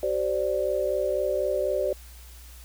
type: chord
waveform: sine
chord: G suspended fourth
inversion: none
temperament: equal with one note detuned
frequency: 383.5 / 523.3 / 587.3 Hz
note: G4 / C5 / D5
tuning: -38 / 0 / 0 cents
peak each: -29 / -28 / -26 dBFS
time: 0.03-1.93 s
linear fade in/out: 2 ms
effects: added 60 Hz sine -44 dBFS peak until 2.64 s + white hiss -51 dBFS RMS until 2.64 s